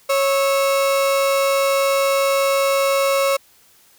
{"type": "tone pair together", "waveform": "35% pulse", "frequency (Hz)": [550, 1308.1], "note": ["C#5", "E6"], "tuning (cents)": [-14, -14], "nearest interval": "octave + minor third", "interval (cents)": 1500, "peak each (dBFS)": [-14, -24], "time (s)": [0.09, 3.37], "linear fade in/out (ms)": 10, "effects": ["white hiss -53 dBFS RMS until 3.98 s"]}